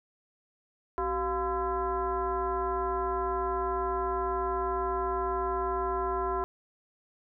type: tone with frequency modulation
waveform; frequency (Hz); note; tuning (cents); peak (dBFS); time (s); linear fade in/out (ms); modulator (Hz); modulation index
sine; 701; F5; +6; -27; 0.98-6.44; 0; 321; 1.7
effects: none